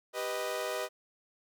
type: chord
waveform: sawtooth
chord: G augmented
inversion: none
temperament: equal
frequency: 392 / 493.9 / 622.3 Hz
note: G4 / B4 / D#5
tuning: 0 / 0 / 0 cents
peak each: -36 / -33 / -32 dBFS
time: 0.13-0.89 s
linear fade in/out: 50 ms
effects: none